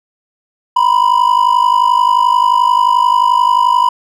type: ring-modulated tone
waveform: triangle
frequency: 986 Hz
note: B5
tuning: 3 cents flat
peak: -3 dBFS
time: 0.76-3.89 s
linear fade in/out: 5 ms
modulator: 25.7 Hz
effects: none